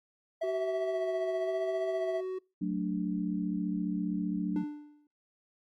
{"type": "tone with tremolo", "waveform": "triangle", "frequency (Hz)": 655, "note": "E5", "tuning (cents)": -11, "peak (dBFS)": -27, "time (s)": [0.41, 2.21], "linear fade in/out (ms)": 10, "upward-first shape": "sine", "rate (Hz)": 15, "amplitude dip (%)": 40}
{"type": "tone with vibrato", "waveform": "triangle", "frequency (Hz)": 376.3, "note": "F#4", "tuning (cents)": 29, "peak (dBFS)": -31, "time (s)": [0.43, 2.39], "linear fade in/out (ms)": 10, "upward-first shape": "square", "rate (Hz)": 0.96, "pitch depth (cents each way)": 13}
{"type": "chord", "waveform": "sine", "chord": "D major", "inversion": "first", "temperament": "equal", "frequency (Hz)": [185, 220, 293.7], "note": ["F#3", "A3", "D4"], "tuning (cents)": [0, 0, 0], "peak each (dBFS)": [-32, -36, -34], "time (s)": [2.61, 4.64], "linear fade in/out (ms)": 10}
{"type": "tone with exponential decay", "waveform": "triangle", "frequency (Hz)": 296, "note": "D4", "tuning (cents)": 14, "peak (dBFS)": -24, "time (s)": [4.56, 5.07], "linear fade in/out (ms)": 2, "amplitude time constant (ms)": 110}
{"effects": ["noise-tail reverb RT60 0.3 s tail -26 dB re dry", "Opus 48 kbps"]}